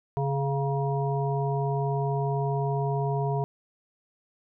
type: harmonic tone with a mistuned harmonic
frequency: 139.2 Hz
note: C#3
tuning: 8 cents sharp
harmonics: 1 / 3 / 5 / 7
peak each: -26 / -31 / -33 / -34 dBFS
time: 0.17-3.44 s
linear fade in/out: 0 ms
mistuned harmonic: 7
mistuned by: -40 cents
effects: none